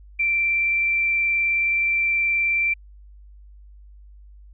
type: tone with vibrato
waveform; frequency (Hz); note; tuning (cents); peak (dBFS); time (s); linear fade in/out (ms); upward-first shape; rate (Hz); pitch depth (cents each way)
sine; 2349; D7; 0; -18; 0.19-2.74; 10; triangle; 19; 9
effects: added 50 Hz sine -43 dBFS peak until 4.53 s